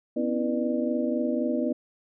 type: tone cluster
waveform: sine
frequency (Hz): 248.9 / 272.7 / 325.8 / 487.1 / 598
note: B3 / C#4 / E4 / B4 / D5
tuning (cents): +14 / -28 / -20 / -24 / +31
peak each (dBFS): -27 / -33 / -30 / -33 / -31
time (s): 0.16-1.73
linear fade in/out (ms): 10
effects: none